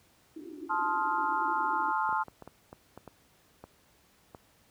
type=band-pass noise; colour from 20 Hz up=white; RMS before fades=-44 dBFS; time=0.36-1.92 s; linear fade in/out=5 ms; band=280 to 370 Hz; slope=96 dB/octave
type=chord; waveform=sine; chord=F dominant seventh; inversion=first; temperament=just; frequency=873.1 / 1047.7 / 1257.2 / 1396.9 Hz; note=A5 / C6 / Eb6 / F6; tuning=-14 / +2 / +18 / 0 cents; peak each=-30 / -32 / -35 / -34 dBFS; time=0.69-2.24 s; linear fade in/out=20 ms
type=clicks; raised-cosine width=1 ms; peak=-30 dBFS; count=10; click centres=2.091 / 2.127 / 2.283 / 2.423 / 2.476 / 2.729 / 2.976 / 3.077 / 3.64 / 4.348 s
effects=pink hiss -64 dBFS RMS until 4.7 s + high-pass 60 Hz 12 dB/octave